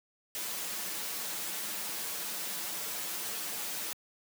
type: noise with comb filter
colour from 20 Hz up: white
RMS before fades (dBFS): -37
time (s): 0.35-3.93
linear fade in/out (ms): 0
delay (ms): 7.6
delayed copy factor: -0.8
effects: high-pass 150 Hz 12 dB/octave